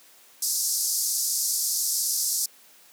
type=band-pass noise; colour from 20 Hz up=pink; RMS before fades=-26 dBFS; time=0.42-2.46 s; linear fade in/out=5 ms; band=4900 to 14000 Hz; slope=48 dB/octave; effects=white hiss -54 dBFS RMS until 2.92 s + high-pass 200 Hz 12 dB/octave